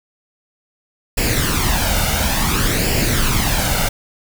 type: noise with flanger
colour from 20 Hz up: pink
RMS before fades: -17 dBFS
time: 1.17-3.89 s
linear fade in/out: 10 ms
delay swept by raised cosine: 0.4 to 1.4 ms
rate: 0.57 Hz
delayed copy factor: +0.6
effects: none